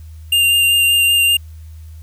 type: tone with vibrato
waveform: square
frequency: 2794 Hz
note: F7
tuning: in tune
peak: -11 dBFS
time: 0.32-1.37 s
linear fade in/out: 5 ms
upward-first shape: sine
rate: 5.2 Hz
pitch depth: 12 cents each way
effects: added 79 Hz sine -32 dBFS peak until 2.02 s + white hiss -54 dBFS RMS until 2.02 s